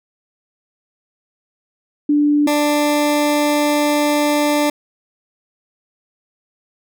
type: tone pair in turn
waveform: sine / 20% pulse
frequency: 293.7 / 295 Hz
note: D4 / D4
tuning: 0 / +8 cents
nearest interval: unison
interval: 8 cents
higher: second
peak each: -11 / -9 dBFS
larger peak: second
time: 2.09-2.47 / 2.47-4.7 s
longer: second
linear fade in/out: 5 ms
effects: none